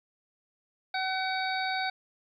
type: harmonic tone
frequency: 756 Hz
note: F#5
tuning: 37 cents sharp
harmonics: 1 / 2 / 3 / 5 / 6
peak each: -31 / -34 / -36 / -38 / -39 dBFS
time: 0.94-1.9 s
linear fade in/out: 5 ms
effects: 11-bit